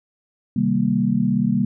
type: chord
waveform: sine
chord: C minor seventh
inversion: none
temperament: equal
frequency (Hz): 130.81 / 155.56 / 196 / 233.1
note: C3 / Eb3 / G3 / Bb3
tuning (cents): 0 / 0 / 0 / 0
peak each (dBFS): -25 / -26 / -20 / -20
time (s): 0.56-1.65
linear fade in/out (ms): 5
effects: none